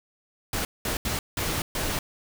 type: noise bursts at uneven times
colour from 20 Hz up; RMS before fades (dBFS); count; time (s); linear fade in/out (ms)
pink; -28; 5; 0.53-0.65 / 0.85-0.97 / 1.05-1.19 / 1.37-1.62 / 1.75-1.99; 2
effects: none